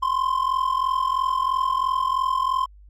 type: ring-modulated tone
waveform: triangle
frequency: 1046.5 Hz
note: C6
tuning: in tune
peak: -15 dBFS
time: 0.02-2.66 s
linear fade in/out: 10 ms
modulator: 21.5 Hz
effects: added 50 Hz sine -45 dBFS peak until 2.89 s + Opus 24 kbps